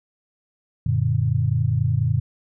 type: chord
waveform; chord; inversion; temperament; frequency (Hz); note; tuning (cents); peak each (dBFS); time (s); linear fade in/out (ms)
sine; Gb augmented; none; equal; 92.5 / 116.54 / 146.83; Gb2 / Bb2 / D3; 0 / 0 / 0; -24 / -20 / -23; 0.86-2.2; 5
effects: none